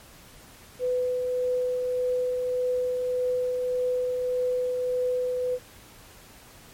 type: tone with tremolo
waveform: sine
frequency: 500 Hz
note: B4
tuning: 21 cents sharp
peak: -22 dBFS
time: 0.79-5.59 s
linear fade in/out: 50 ms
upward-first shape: triangle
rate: 1.7 Hz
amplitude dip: 30%
effects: pink hiss -50 dBFS RMS until 6.73 s + MP3 64 kbps